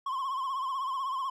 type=tone with vibrato; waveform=triangle; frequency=1064 Hz; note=C6; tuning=29 cents sharp; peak=-28 dBFS; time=0.06-1.3 s; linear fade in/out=5 ms; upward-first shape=triangle; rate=16 Hz; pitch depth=100 cents each way; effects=none